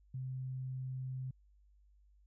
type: tone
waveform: sine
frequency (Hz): 130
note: C3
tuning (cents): -11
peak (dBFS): -38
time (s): 0.14-1.31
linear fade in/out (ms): 5
effects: added 50 Hz sine -63 dBFS peak until 2.26 s